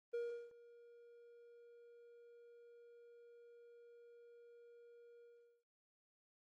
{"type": "tone with ADSR envelope", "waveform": "triangle", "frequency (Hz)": 473.4, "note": "A#4", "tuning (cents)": 27, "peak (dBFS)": -36, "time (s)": [0.13, 5.64], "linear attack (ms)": 14, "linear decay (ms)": 350, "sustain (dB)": -22, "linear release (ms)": 410, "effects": ["Opus 24 kbps"]}